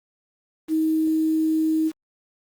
sine tone with quantisation, 316.4 Hz, D#4, 29 cents sharp, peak -18 dBFS, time 0.68-1.92 s, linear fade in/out 50 ms, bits 7, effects Opus 32 kbps

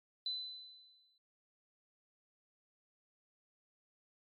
sine tone with exponential decay, 4014 Hz, B7, 27 cents sharp, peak -34 dBFS, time 0.26-1.18 s, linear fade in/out 2 ms, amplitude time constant 200 ms, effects MP3 48 kbps

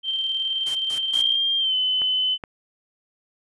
sine tone with tremolo, 3136 Hz, G7, in tune, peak -21 dBFS, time 0.03-1.38 s, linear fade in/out 50 ms, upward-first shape square, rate 19 Hz, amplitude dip 30%
white noise bursts, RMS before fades -36 dBFS, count 3, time 0.66-1.222 s, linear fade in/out 10 ms, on 94 ms, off 140 ms
sine tone with pitch glide, 3196 to 3031 Hz, G7 to F#7, +33 to +41 cents, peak -19 dBFS, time 1.11-2.38 s, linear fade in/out 50 ms, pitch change -92 cents, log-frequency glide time 1.58-1.75 s
clicks, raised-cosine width 0.5 ms, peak -21 / -19 dBFS, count 2, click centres 2.018 / 2.438 s
effects resampled to 24000 Hz

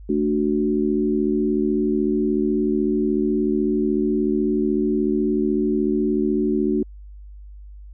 sine chord, D major, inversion second, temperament equal, 220 / 293.7 / 370 Hz, A3 / D4 / F#4, 0 / 0 / 0 cents, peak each -22 dBFS, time 0.09-6.83 s, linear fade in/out 5 ms, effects added 50 Hz sine -37 dBFS peak until 7.93 s

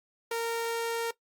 sawtooth tone, 461.7 Hz, A#4, 17 cents flat, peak -25 dBFS, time 0.31-1.11 s, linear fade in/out 5 ms, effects noise-tail reverb RT60 0.1 s tail -18 dB re dry + Opus 48 kbps

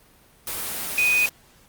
sine tone in noise, 2489 Hz, D#7, in tune, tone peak -17 dBFS, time 0.98-1.26 s, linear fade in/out 2 ms, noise white, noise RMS -29 dBFS, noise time 0.47-1.29 s, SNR +9 dB, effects pink hiss -55 dBFS RMS until 1.68 s + Opus 32 kbps

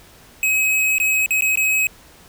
square tone with dropouts, 2549 Hz, D#7, 41 cents sharp, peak -16 dBFS, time 0.43-1.87 s, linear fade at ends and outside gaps 1 ms, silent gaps 0.983-1 / 1.261-1.307 / 1.409-1.421 / 1.556-1.573 s, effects pink hiss -47 dBFS RMS until 2.28 s

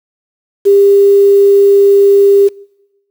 sine tone with quantisation, 399.9 Hz, G4, 35 cents sharp, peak -3 dBFS, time 0.65-2.49 s, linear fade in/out 20 ms, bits 5, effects noise-tail reverb RT60 1.0 s tail -25 dB re dry

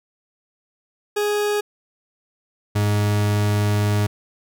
40% pulse tone pair in turn, 415.3 / 103.83 Hz, G#4 / G#2, 0 / 0 cents, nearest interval 2 octaves, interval 2400 cents, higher first, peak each -18 / -16 dBFS, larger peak second, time 1.16-1.61 / 2.75-4.07 s, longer second, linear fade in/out 10 ms, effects none

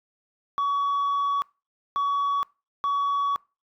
sine tone bursts at uneven times, 1129 Hz, C#6, 31 cents sharp, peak -19 dBFS, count 3, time 0.58-1.42 / 1.96-2.43 / 2.84-3.36 s, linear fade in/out 0 ms, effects noise-tail reverb RT60 0.3 s tail -25 dB re dry + tanh soft clip ceiling -21 dBFS

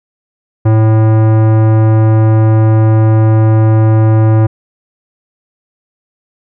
sine tone with tanh clipping, 110 Hz, A2, in tune, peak -7 dBFS, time 0.65-4.47 s, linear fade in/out 10 ms, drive 18 dB, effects none

